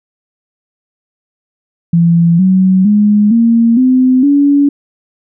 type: tone with pitch steps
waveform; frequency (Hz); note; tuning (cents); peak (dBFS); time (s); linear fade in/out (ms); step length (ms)
sine; 169.1 / 187.63 / 208.2 / 231 / 256.3 / 284.4; E3 / F#3 / G#3 / A#3 / C4 / C#4; +44 / +24 / +5 / -16 / -36 / +45; -5; 1.93-4.69; 5; 460
effects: none